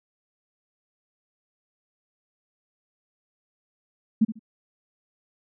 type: tone with echo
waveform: sine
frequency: 220 Hz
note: A3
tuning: in tune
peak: -14 dBFS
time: 4.21-4.25 s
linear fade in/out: 10 ms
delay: 72 ms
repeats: 2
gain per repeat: -13 dB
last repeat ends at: 4.394 s
effects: none